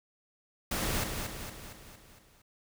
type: noise with echo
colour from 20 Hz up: pink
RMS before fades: -32 dBFS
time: 0.71-1.04 s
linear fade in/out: 5 ms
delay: 230 ms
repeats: 6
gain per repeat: -5 dB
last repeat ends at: 2.42 s
effects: none